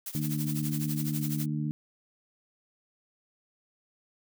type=noise with tremolo; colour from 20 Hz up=blue; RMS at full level=-35 dBFS; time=0.06-1.46 s; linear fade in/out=2 ms; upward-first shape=triangle; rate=12 Hz; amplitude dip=90%
type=harmonic tone; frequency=75.1 Hz; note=D2; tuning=39 cents sharp; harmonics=2 / 3 / 4; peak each=-30 / -34 / -36 dBFS; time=0.15-1.71 s; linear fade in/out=0 ms
effects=none